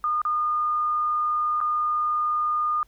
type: tone with dropouts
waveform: sine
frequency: 1219 Hz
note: D#6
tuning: 36 cents flat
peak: -21 dBFS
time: 0.04-2.83 s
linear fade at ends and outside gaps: 1 ms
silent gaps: 0.217-0.251 / 1.604-1.612 s
effects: added 50 Hz sine -56 dBFS peak until 2.87 s + pink hiss -64 dBFS RMS until 2.87 s